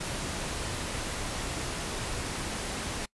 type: noise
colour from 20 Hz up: pink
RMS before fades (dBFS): -34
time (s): 0-3.06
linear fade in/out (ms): 10
effects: noise-tail reverb RT60 0.1 s tail -24 dB re dry + resampled to 24000 Hz